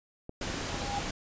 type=clicks; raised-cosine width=2 ms; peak=-27 dBFS; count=6; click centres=0.294 / 0.413 / 0.501 / 0.543 / 0.614 / 0.744 s
type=noise; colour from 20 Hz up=pink; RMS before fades=-35 dBFS; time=0.41-1.11 s; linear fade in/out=5 ms
type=tone with exponential growth; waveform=sine; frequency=808 Hz; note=G#5; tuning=48 cents flat; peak=-29 dBFS; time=0.48-0.99 s; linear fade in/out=5 ms; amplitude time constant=110 ms
effects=resampled to 16000 Hz